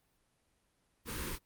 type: band-stop noise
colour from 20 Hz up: pink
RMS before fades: -39 dBFS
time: 1.05-1.39 s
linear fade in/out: 50 ms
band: 530 to 890 Hz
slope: 96 dB/octave
effects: pink hiss -75 dBFS RMS until 1.45 s + Opus 32 kbps